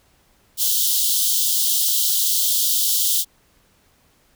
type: high-pass noise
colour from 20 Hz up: white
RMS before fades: -19 dBFS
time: 0.57-3.25 s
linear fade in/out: 50 ms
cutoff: 3000 Hz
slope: 96 dB/octave
effects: pink hiss -59 dBFS RMS until 4.35 s